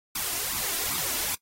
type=noise with flanger; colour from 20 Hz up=white; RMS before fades=-29 dBFS; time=0.15-1.35 s; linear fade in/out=5 ms; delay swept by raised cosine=0.81 to 3.01 ms; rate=2.5 Hz; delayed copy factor=+0.75; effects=noise-tail reverb RT60 0.1 s tail -22 dB re dry + AAC 48 kbps